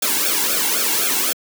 white noise with flanger, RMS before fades -19 dBFS, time 0.02-1.33 s, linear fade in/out 5 ms, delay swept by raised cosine 1 to 1.67 ms, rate 3.9 Hz, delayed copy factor -0.9, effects high-pass 200 Hz 12 dB/octave

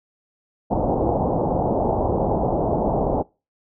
white low-pass noise, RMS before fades -21 dBFS, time 0.7-3.23 s, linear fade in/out 20 ms, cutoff 840 Hz, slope 48 dB/octave, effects noise-tail reverb RT60 0.3 s tail -25 dB re dry

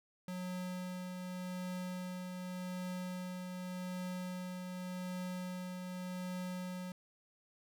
square tone with tremolo, 182.1 Hz, F#3, 27 cents flat, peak -39 dBFS, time 0.28-6.92 s, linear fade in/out 2 ms, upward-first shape triangle, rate 0.86 Hz, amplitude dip 35%, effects none

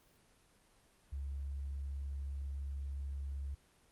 sine tone, 69.3 Hz, C#2, in tune, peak -38 dBFS, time 1.12-3.55 s, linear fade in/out 10 ms, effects pink hiss -68 dBFS RMS until 3.91 s + Opus 24 kbps

